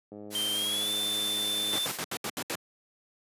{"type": "click train", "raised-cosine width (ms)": 2, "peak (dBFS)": -29, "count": 174, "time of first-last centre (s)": [0.12, 1.783], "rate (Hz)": 104}
{"type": "noise", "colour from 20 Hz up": "white", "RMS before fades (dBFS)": -36, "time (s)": [0.3, 2], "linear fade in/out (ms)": 50}
{"type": "tone with pitch glide", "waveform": "square", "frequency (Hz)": [3136, 3540], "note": ["G7", "A7"], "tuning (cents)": [0, 10], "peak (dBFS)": -29, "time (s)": [0.35, 1.86], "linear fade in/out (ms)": 2, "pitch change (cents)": 210, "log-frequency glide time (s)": [0.51, 0.92]}
{"type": "noise bursts", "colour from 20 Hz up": "pink", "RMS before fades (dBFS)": -32, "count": 7, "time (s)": [1.73, 2.553], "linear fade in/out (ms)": 0, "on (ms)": 55, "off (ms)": 73}
{"effects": ["high-pass 200 Hz 12 dB/octave", "resampled to 32000 Hz"]}